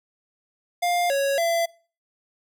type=tone with pitch steps; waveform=square; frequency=703 / 554 / 675 Hz; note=F5 / C#5 / E5; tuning=+11 / -1 / +41 cents; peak=-21 dBFS; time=0.82-1.66 s; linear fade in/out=10 ms; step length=280 ms; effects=noise-tail reverb RT60 0.4 s tail -23 dB re dry